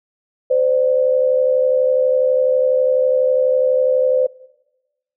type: tone pair together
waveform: sine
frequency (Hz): 515.2 / 587.3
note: C5 / D5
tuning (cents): -27 / 0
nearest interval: major second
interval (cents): 227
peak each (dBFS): -13 / -19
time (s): 0.5-4.27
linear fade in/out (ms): 10
effects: noise-tail reverb RT60 1.0 s tail -20 dB re dry